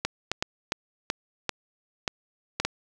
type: clicks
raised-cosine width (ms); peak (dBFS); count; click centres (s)
0.2; -8; 9; 0.05 / 0.316 / 0.425 / 0.721 / 1.101 / 1.493 / 2.078 / 2.6 / 2.65
effects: none